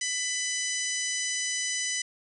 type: harmonic tone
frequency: 998 Hz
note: B5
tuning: 18 cents sharp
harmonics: 2 / 3 / 4 / 5 / 6 / 7 / 8 / 9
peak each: -34 / -37 / -40 / -38 / -32 / -38 / -41 / -38 dBFS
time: 0.01-2.02 s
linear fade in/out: 5 ms
effects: none